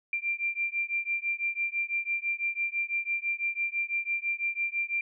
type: beating tone pair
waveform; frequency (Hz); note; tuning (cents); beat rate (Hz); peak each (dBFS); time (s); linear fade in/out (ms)
sine; 2368 / 2374; D7 / D7; +14 / +18; 6; -31; 0.13-5.01; 2
effects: none